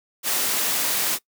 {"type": "noise", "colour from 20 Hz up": "white", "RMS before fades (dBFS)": -23, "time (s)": [0.23, 1.19], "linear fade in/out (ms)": 50, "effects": ["noise-tail reverb RT60 0.1 s tail -21 dB re dry", "high-pass 200 Hz 12 dB/octave"]}